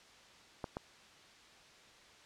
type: clicks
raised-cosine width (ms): 1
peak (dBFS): -24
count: 2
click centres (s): 0.642 / 0.769
effects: white hiss -59 dBFS RMS until 2.25 s + low-pass 5000 Hz 12 dB/octave